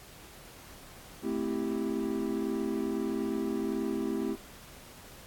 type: chord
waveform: triangle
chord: A minor seventh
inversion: none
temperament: equal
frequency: 220 / 261.6 / 329.6 / 392 Hz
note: A3 / C4 / E4 / G4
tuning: 0 / 0 / 0 / 0 cents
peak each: -33 dBFS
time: 1.22-4.37 s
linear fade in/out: 50 ms
effects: pink hiss -51 dBFS RMS until 5.26 s + AAC 64 kbps